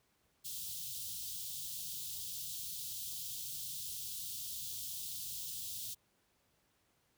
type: band-stop noise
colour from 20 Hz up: white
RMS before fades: -43 dBFS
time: 0.44-5.95 s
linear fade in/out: 20 ms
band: 170 to 3100 Hz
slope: 48 dB/octave
effects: pink hiss -75 dBFS RMS until 7.17 s + high-pass 60 Hz 12 dB/octave